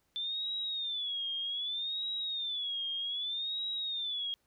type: tone with vibrato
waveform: sine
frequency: 3520 Hz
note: A7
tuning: in tune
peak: -33 dBFS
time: 0.16-4.34 s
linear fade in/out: 0 ms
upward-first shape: sine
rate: 0.64 Hz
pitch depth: 150 cents each way
effects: pink hiss -75 dBFS RMS until 4.46 s